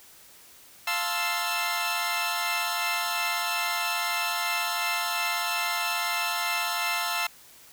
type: chord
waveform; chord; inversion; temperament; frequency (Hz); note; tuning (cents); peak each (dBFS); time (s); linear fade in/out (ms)
15% pulse; F major seventh; none; equal; 698.5 / 880 / 1046.5 / 1318.5; F5 / A5 / C6 / E6; 0 / 0 / 0 / 0; -26 / -26 / -26 / -24; 0.87-7.27; 5
effects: white hiss -52 dBFS RMS until 7.72 s